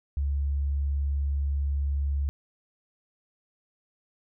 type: tone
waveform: sine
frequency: 70.4 Hz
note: C#2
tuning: 27 cents sharp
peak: -24 dBFS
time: 0.17-2.29 s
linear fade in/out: 0 ms
effects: none